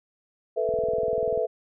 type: chord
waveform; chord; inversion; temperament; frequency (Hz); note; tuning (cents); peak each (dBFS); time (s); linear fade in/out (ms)
sine; A suspended second; none; equal; 440 / 493.9 / 659.3; A4 / B4 / E5; 0 / 0 / 0; -27; 0.56-1.47; 20
type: click train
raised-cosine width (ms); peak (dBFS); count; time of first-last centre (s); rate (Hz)
3; -27; 15; 0.69-1.376; 20.4
effects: none